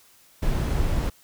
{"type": "noise", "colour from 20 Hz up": "brown", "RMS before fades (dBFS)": -23, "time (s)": [0.42, 1.1], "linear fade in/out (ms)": 10, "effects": ["white hiss -56 dBFS RMS until 1.23 s"]}